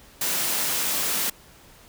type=high-pass noise; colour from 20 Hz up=white; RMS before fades=-25 dBFS; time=0.21-1.3 s; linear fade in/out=5 ms; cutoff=140 Hz; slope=24 dB/octave; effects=pink hiss -51 dBFS RMS until 1.88 s